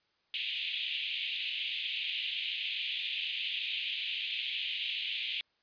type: band-pass noise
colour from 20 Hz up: pink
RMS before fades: -36 dBFS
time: 0.34-5.41 s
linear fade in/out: 0 ms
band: 2500 to 3600 Hz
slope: 48 dB/octave
effects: white hiss -74 dBFS RMS until 5.62 s + resampled to 11025 Hz